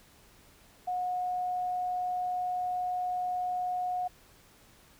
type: tone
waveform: sine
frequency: 726 Hz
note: F#5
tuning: 33 cents flat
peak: -29 dBFS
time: 0.87-4.08 s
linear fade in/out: 10 ms
effects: pink hiss -59 dBFS RMS until 4.99 s